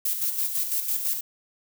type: noise with tremolo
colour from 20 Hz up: violet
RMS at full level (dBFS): -25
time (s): 0.05-1.21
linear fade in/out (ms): 5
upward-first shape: square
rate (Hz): 6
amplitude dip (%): 50
effects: none